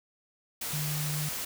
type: tone in noise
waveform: sine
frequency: 150 Hz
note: D3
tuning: 37 cents sharp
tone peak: -31 dBFS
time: 0.73-1.29 s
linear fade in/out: 5 ms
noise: white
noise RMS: -35 dBFS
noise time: 0.61-1.45 s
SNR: +1 dB
effects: none